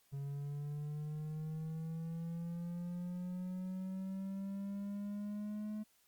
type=linear sweep; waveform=triangle; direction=up; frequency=138.59 to 213.9 Hz; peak=-37 dBFS; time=0.12-5.84 s; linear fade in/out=20 ms; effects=white hiss -72 dBFS RMS until 6.07 s + Opus 48 kbps